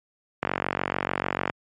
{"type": "click train", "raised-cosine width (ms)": 0.5, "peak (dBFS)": -8, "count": 51, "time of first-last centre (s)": [0.43, 1.498], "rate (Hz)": 46.8, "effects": ["high-pass 100 Hz 12 dB/octave", "MP3 64 kbps"]}